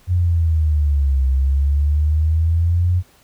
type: exponential two-way sweep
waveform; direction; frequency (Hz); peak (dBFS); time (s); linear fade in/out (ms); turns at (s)
sine; down then up; 90.8 to 65.41 to 90.8; -13; 0.07-3.03; 50; 1.27
effects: pink hiss -53 dBFS RMS until 3.23 s